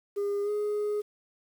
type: tone with pitch glide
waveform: sine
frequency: 405.2 to 417.3 Hz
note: G#4 to G#4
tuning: -43 to +8 cents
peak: -24 dBFS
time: 0.16-1.02 s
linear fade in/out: 20 ms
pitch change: +51 cents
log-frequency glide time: 0.43-0.5 s
effects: tanh soft clip ceiling -26 dBFS + 9-bit